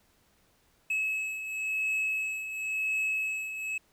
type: beating tone pair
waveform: triangle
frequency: 2580 / 2580.95 Hz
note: E7 / E7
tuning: -38 / -37 cents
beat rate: 0.95 Hz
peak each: -35 / -28 dBFS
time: 0.9-3.78 s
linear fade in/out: 5 ms
effects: pink hiss -67 dBFS RMS until 3.92 s